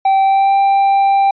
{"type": "tone with pitch glide", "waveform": "triangle", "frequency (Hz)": [776, 788.2], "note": ["G5", "G5"], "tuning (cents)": [-18, 9], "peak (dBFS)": -7, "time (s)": [0.05, 1.31], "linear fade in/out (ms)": 5, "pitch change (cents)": 27, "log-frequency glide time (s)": [0.22, 0.55], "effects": ["resampled to 11025 Hz"]}